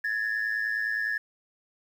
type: tone pair together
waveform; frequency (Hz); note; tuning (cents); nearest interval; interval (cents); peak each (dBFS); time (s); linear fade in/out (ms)
sine; 1683 / 1792.7; G#6 / A6; +23 / +32; minor second; 109; -27 / -28; 0.04-1.18; 5
effects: tanh soft clip ceiling -22 dBFS + 9-bit

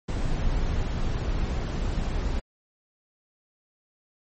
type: noise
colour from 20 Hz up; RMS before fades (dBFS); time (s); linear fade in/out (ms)
brown; -26; 0.08-2.4; 10
effects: MP3 32 kbps

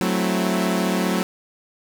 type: chord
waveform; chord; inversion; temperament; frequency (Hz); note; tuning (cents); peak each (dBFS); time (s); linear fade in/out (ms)
sawtooth; F# half-diminished seventh; none; equal; 185 / 220 / 261.6 / 329.6; F#3 / A3 / C4 / E4; 0 / 0 / 0 / 0; -18 / -21 / -24 / -24; 0.01-1.23; 0
effects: none

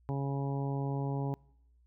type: harmonic tone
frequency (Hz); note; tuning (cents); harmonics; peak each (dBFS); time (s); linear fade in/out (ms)
138.59; C#3; 0; 1 / 2 / 3 / 4 / 5 / 6 / 7; -32 / -39 / -41 / -46 / -47 / -44 / -47; 0.09-1.34; 0
effects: noise-tail reverb RT60 0.8 s tail -26 dB re dry + added 60 Hz sine -62 dBFS peak until 1.86 s

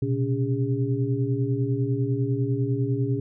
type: tone cluster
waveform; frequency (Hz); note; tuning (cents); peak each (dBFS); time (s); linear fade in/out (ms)
sine; 121.3 / 131.3 / 282.3 / 406; B2 / C3 / C#4 / G#4; -31 / +6 / +32 / -39; -25 / -27 / -29 / -30; 0.02-3.2; 5
effects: none

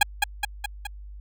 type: tone with echo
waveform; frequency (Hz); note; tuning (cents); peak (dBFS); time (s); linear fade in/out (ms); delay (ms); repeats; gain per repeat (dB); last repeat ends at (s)
15% pulse; 823; G#5; -16; -7; 0.01-0.03; 5; 210; 4; -4; 0.87
effects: added 50 Hz sine -38 dBFS peak until 1.2 s

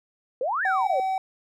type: exponential two-way sweep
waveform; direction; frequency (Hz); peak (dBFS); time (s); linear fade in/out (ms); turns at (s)
sine; up then down; 472.7 to 1864.7 to 497.6; -23; 0.41-1; 2; 0.64
type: tone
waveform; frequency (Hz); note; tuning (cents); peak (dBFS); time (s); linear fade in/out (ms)
triangle; 762; G5; -49; -21; 0.65-1.18; 2
effects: none

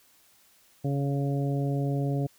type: harmonic tone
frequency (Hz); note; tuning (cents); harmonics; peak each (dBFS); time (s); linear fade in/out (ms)
140; C#3; +18; 1 / 2 / 3 / 4 / 5; -26 / -32 / -36 / -38 / -40; 0.84-2.27; 10
effects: white hiss -61 dBFS RMS until 2.38 s

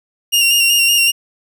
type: tone with vibrato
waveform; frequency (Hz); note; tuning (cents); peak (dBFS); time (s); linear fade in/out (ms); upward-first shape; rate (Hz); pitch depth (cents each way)
sawtooth; 2794; F7; 0; -7; 0.32-1.12; 20; square; 5.3; 25
effects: none

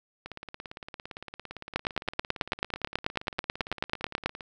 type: two click trains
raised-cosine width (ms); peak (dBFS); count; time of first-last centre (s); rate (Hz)
0.3; -9 / -23; 24 / 74; 1.76-4.26 / 0.26-4.408; 9.2 / 17.6
effects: none

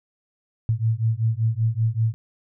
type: beating tone pair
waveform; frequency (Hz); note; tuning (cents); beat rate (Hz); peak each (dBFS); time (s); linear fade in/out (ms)
sine; 110 / 115.2; A2 / A#2; 0 / -20; 5.2; -22; 0.69-2.14; 0
effects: none

